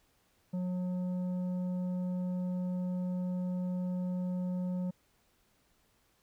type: tone with tanh clipping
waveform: triangle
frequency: 181.1 Hz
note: F#3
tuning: 37 cents flat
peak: -33 dBFS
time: 0.53-4.91 s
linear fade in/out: 10 ms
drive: 12 dB
effects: pink hiss -71 dBFS RMS until 6.22 s